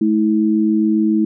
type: tone pair together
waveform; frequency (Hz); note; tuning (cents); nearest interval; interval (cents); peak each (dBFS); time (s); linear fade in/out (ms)
sine; 215.5 / 322.7; A3 / E4; -36 / -37; perfect fifth; 699; -15; 0.01-1.25; 5
effects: none